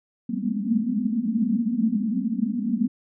pink band-pass noise, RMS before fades -24 dBFS, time 0.29-2.88 s, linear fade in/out 5 ms, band 200 to 250 Hz, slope 96 dB/octave, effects none

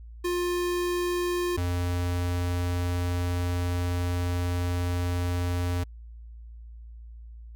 square tone pair in turn, 353.3 / 88.33 Hz, F4 / F2, +20 / +20 cents, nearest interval 2 octaves, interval 2400 cents, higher first, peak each -26 dBFS, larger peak neither, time 0.24-1.57 / 1.57-5.84 s, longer second, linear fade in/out 10 ms, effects added 57 Hz sine -41 dBFS peak until 7.55 s

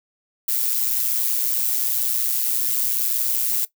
violet noise with amplitude modulation, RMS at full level -19 dBFS, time 0.48-3.65 s, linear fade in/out 5 ms, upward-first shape sine, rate 121 Hz, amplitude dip 60%, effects noise-tail reverb RT60 0.1 s tail -17 dB re dry

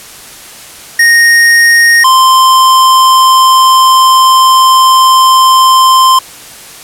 square tone pair in turn, 1859 / 1043.3 Hz, A#6 / C6, -5 / -5 cents, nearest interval minor seventh, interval 1000 cents, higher first, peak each -3 dBFS, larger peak neither, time 0.99-2.04 / 2.04-6.19 s, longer second, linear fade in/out 5 ms, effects white hiss -30 dBFS RMS until 6.83 s + low-pass 12000 Hz 12 dB/octave

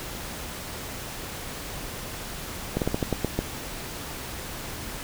slowing click train, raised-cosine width 2 ms, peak -10 dBFS, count 8, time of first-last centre 2.77-3.39 s, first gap 48 ms, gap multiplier 1.2, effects pink hiss -36 dBFS RMS until 5.03 s

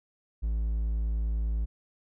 triangle tone, 55 Hz, A1, in tune, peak -24 dBFS, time 0.42-1.66 s, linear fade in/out 20 ms, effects none

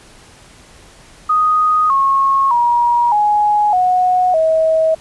sine tone with pitch steps, 1244.5 / 1089.7 / 954.1 / 835.4 / 731.5 / 640.5 Hz, D#6 / C#6 / A#5 / G#5 / F#5 / E5, 0 / -30 / +40 / +10 / -20 / -50 cents, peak -10 dBFS, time 1.29-4.95 s, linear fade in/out 10 ms, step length 610 ms, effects pink hiss -43 dBFS RMS until 5 s + resampled to 24000 Hz

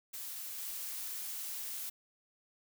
blue noise with level steps, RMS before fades -43 / -41 dBFS, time 0.13-1.9 s, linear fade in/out 10 ms, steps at 0.58 s, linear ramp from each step 5 ms, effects none

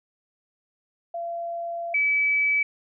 sine tone pair in turn, 682 / 2294 Hz, F5 / D7, -41 / -41 cents, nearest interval octave + major sixth, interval 2100 cents, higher second, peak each -28 / -19 dBFS, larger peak second, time 1.14-1.94 / 1.94-2.63 s, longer first, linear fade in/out 5 ms, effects none

